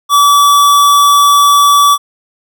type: tone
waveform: square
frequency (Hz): 1150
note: D6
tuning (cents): -37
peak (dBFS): -5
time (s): 0.09-1.98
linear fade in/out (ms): 50
effects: none